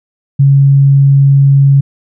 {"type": "tone", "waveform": "sine", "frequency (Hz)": 138.59, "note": "C#3", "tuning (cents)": 0, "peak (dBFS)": -3, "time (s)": [0.39, 1.81], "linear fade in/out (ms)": 10, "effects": []}